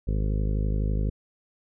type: harmonic tone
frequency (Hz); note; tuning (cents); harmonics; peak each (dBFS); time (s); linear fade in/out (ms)
52; G#1; +3; 1 / 2 / 3 / 4 / 5 / 6 / 7 / 8 / 9 / 10; -24 / -30 / -33 / -36 / -40 / -45 / -45 / -42 / -44 / -46; 0.07-1.1; 10
effects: none